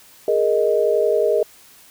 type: chord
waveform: sine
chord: Ab suspended second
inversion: none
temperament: equal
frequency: 415.3 / 466.2 / 622.3 Hz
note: Ab4 / Bb4 / Eb5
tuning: 0 / 0 / 0 cents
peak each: -19 dBFS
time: 0.28-1.43 s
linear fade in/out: 2 ms
effects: white hiss -48 dBFS RMS until 1.9 s